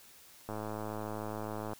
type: click train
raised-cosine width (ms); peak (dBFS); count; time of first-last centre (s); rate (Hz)
1; -25; 134; 0.49-1.733; 107
effects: white hiss -57 dBFS RMS until 1.79 s